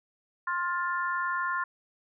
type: harmonic tone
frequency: 351.8 Hz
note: F4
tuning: 13 cents sharp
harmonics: 3 / 4 / 5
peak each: -30 / -32 / -34 dBFS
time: 0.47-1.64 s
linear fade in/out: 5 ms
effects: none